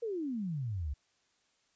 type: exponential sweep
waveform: sine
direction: down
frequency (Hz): 484.7 to 65.4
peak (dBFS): -33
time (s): 0.02-0.94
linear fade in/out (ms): 10
effects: white hiss -73 dBFS RMS until 1.75 s + resampled to 16000 Hz